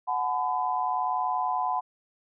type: tone cluster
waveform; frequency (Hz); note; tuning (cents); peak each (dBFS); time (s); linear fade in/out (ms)
sine; 736 / 857 / 1007; F#5 / A5 / B5; -9 / -46 / +33; -29 / -31 / -28; 0.07-1.81; 20
effects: none